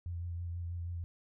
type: tone with vibrato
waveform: sine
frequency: 86.2 Hz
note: F2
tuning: 22 cents flat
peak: -36 dBFS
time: 0.06-1.04 s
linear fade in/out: 0 ms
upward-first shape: sine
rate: 6.2 Hz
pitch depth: 25 cents each way
effects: none